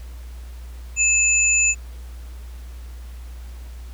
sine tone pair together, 2610 / 7004 Hz, E7 / A8, -18 / -9 cents, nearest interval octave + perfect fourth, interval 1709 cents, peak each -18 / -17 dBFS, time 0.96-1.75 s, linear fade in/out 50 ms, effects added 60 Hz sine -33 dBFS peak until 3.93 s + pink hiss -50 dBFS RMS until 3.93 s

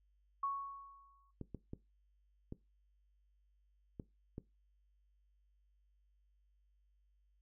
sine tone with exponential decay, 1108.7 Hz, C#6, in tune, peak -33 dBFS, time 0.43-1.31 s, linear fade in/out 5 ms, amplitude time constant 190 ms
clicks, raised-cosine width 3 ms, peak -31 dBFS, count 6, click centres 1.413 / 1.547 / 1.734 / 2.524 / 3.998 / 4.381 s
effects noise-tail reverb RT60 0.2 s tail -18 dB re dry + added 50 Hz sine -70 dBFS peak until 7.41 s

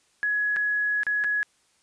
sine tone with dropouts, 1681 Hz, G#6, 20 cents sharp, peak -22 dBFS, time 0.23-1.43 s, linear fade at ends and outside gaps 0 ms, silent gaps 0.562-0.567 / 1.033-1.067 / 1.239-1.244 s, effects white hiss -65 dBFS RMS until 1.82 s + resampled to 22050 Hz

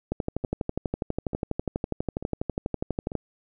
two click trains, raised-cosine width 2 ms, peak -21 / -13 dBFS, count 4 / 38, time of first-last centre 0.44-3.119 / 0.12-3.153 s, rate 1.12 / 12.2 Hz, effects none

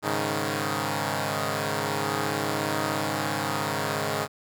5% pulse chord, Ab suspended fourth, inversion none, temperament equal, 103.83 / 138.59 / 155.56 Hz, Ab2 / Db3 / Eb3, 0 / 0 / 0 cents, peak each -19 dBFS, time 0.02-4.28 s, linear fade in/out 50 ms, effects none

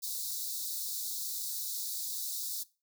white high-pass noise, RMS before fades -37 dBFS, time 0.02-2.64 s, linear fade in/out 20 ms, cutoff 3700 Hz, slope 96 dB/octave, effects noise-tail reverb RT60 0.3 s tail -20 dB re dry

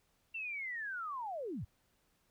sine linear sweep, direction down, 2724 to 66.2 Hz, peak -38 dBFS, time 0.34-1.65 s, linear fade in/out 10 ms, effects pink hiss -75 dBFS RMS until 2.3 s

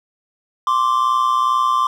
triangle tone pair together, 1046.5 / 1168.9 Hz, C6 / D6, 0 / -9 cents, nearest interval major second, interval 191 cents, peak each -15 dBFS, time 0.67-1.87 s, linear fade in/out 2 ms, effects none

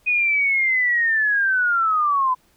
sine linear sweep, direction down, 2489 to 1000 Hz, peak -16 dBFS, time 0.06-2.35 s, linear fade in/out 20 ms, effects pink hiss -60 dBFS RMS until 2.56 s

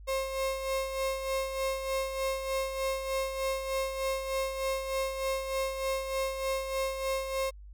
35% pulse tone with tremolo, 534 Hz, C5, 35 cents sharp, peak -26 dBFS, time 0.07-7.51 s, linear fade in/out 20 ms, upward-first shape sine, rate 3.3 Hz, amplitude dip 55%, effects added 50 Hz sine -45 dBFS peak until 7.73 s

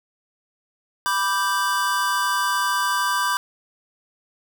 square chord, G major, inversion first, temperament equal, 987.8 / 1174.7 / 1568 Hz, B5 / D6 / G6, 0 / 0 / 0 cents, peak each -25 dBFS, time 1.06-3.37 s, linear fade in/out 0 ms, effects none

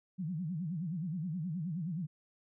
sine tone with vibrato, 168.9 Hz, E3, 42 cents sharp, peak -34 dBFS, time 0.18-2.07 s, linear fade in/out 20 ms, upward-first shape sine, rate 9.5 Hz, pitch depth 210 cents each way, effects none

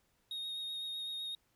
triangle tone with vibrato, 3729 Hz, A#7, in tune, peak -37 dBFS, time 0.31-1.35 s, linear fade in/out 2 ms, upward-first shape sine, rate 7.9 Hz, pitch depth 16 cents each way, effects pink hiss -75 dBFS RMS until 1.55 s

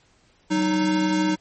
square tone pair together, 188.31 / 309.6 Hz, F#3 / D#4, +31 / -9 cents, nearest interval major sixth, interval 860 cents, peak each -25 / -21 dBFS, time 0.5-1.36 s, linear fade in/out 20 ms, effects pink hiss -60 dBFS RMS until 1.4 s + MP3 32 kbps

